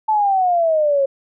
sine exponential sweep, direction down, 880 to 539 Hz, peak -13 dBFS, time 0.08-1.06 s, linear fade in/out 10 ms, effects none

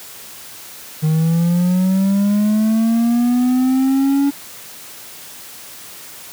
triangle linear sweep, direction up, 153.8 to 283.2 Hz, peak -10 dBFS, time 1.02-4.31 s, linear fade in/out 20 ms, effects white hiss -36 dBFS RMS until 6.32 s + high-pass 80 Hz 12 dB/octave

